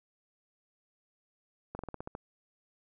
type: slowing click train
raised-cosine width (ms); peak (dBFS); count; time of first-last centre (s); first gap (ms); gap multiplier
1; -25; 8; 1.75-2.151; 41; 1.11
effects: none